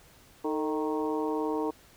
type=harmonic tone with a mistuned harmonic; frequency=155.56 Hz; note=D#3; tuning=in tune; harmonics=2 / 3 / 4 / 5 / 6 / 7; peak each=-31 / -31 / -41 / -40 / -36 / -42 dBFS; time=0.44-1.71 s; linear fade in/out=10 ms; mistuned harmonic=3; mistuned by=-63 cents; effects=pink hiss -57 dBFS RMS until 1.96 s